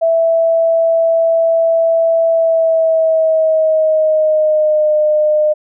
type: tone with pitch glide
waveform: sine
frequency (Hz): 659.3 to 608.1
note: E5 to D#5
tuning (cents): 0 to -40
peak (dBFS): -9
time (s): 0.01-5.54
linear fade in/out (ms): 20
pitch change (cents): -140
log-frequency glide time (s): 2.3-4.95
effects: none